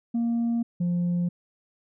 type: tone pair in turn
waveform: sine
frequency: 233.7 / 175.08 Hz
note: A#3 / F3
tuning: +5 / +5 cents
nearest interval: perfect fourth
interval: 500 cents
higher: first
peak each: -20 dBFS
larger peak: neither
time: 0.14-0.63 / 0.8-1.29 s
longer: neither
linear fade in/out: 10 ms
effects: tanh soft clip ceiling -21 dBFS